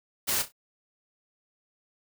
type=noise with echo; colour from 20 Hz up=white; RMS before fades=-27 dBFS; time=0.27-0.43 s; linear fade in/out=20 ms; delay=31 ms; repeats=3; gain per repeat=-11 dB; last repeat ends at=0.523 s; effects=none